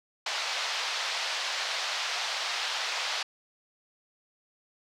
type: band-pass noise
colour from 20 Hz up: white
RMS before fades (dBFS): -32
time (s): 0.26-3.23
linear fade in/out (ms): 5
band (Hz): 620 to 5000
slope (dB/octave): 24
effects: none